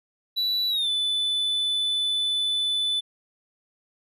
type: tone with pitch glide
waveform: triangle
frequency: 3948 to 3497 Hz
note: B7 to A7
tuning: -1 to -11 cents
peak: -21 dBFS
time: 0.36-3.01 s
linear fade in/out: 20 ms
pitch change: -210 cents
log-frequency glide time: 0.69-0.89 s
effects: none